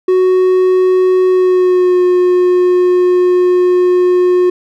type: tone with pitch glide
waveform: triangle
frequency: 370 to 360.7 Hz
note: F#4 to F#4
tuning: 0 to -44 cents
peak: -5 dBFS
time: 0.08-4.5 s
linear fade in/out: 5 ms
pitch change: -44 cents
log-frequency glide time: 1.29-2.01 s
effects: none